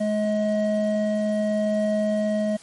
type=tone pair together; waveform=triangle; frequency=211.6 / 634 Hz; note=G#3 / D#5; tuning=+33 / +32 cents; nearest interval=octave + perfect fifth; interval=1899 cents; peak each=-21 dBFS; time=0-2.57 s; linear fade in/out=10 ms; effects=white hiss -48 dBFS RMS until 2.62 s + MP3 48 kbps